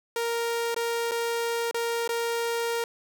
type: tone with dropouts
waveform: sawtooth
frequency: 466.2 Hz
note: A#4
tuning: in tune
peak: -22 dBFS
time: 0.16-2.84 s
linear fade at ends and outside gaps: 2 ms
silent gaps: 0.745-0.763 / 1.112-1.117 / 1.712-1.744 / 2.077-2.091 s
effects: none